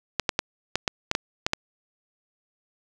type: clicks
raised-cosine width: 0.2 ms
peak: -5 dBFS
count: 9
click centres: 0.197 / 0.292 / 0.391 / 0.756 / 0.878 / 1.114 / 1.151 / 1.465 / 1.534 s
effects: none